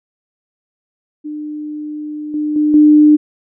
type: tone with level steps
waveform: sine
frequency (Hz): 300.8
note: D4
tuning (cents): +42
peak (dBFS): -22 / -15 / -10 / -4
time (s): 1.24-3.17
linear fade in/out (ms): 20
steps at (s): 2.34 / 2.56 / 2.74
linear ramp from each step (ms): 2
effects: none